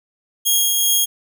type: tone with tremolo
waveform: 10% pulse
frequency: 3268 Hz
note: G#7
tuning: 29 cents flat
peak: -5 dBFS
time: 0.45-1.06 s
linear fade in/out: 20 ms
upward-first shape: triangle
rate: 2.6 Hz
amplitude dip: 30%
effects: none